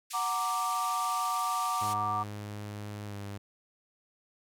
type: band-pass noise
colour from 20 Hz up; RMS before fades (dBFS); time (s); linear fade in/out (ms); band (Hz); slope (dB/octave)
white; -42; 0.1-1.94; 10; 2000 to 11000; 24
type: chord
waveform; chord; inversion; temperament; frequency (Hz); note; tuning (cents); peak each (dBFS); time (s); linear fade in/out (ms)
sine; Gb augmented; none; equal; 740 / 932.3 / 1174.7; Gb5 / Bb5 / D6; 0 / 0 / 0; -35 / -35 / -30; 0.13-2.24; 20
type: tone with pitch glide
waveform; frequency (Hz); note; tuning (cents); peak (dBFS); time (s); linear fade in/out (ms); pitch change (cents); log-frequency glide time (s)
sawtooth; 103.83 to 100.87; G#2 to G2; 0 to +50; -34; 1.81-3.38; 10; -50; 3.06-3.16
effects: none